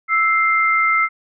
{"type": "tone pair together", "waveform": "sine", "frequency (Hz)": [1318.5, 2093], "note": ["E6", "C7"], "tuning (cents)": [0, 0], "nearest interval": "minor sixth", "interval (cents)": 800, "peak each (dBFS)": -16, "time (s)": [0.08, 1.09], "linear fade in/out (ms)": 50, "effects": []}